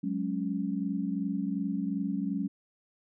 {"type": "chord", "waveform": "sine", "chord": "F# suspended second", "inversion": "none", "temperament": "equal", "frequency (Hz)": [185, 207.7, 277.2], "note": ["F#3", "G#3", "C#4"], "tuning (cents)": [0, 0, 0], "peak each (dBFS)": -33, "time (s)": [0.03, 2.48], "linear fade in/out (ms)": 10, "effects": []}